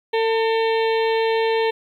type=harmonic tone; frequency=449.6 Hz; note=A4; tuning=37 cents sharp; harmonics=1 / 2 / 4 / 5 / 6 / 7 / 8 / 9; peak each=-18 / -24 / -30 / -32 / -34 / -35 / -36 / -37 dBFS; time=0.13-1.71 s; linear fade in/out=10 ms; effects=9-bit